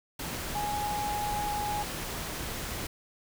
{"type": "tone in noise", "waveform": "sine", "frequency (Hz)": 830.6, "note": "G#5", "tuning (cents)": 0, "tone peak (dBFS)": -30, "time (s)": [0.55, 1.83], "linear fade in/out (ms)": 5, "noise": "pink", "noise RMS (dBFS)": -36, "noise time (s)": [0.19, 2.87], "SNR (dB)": 3, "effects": []}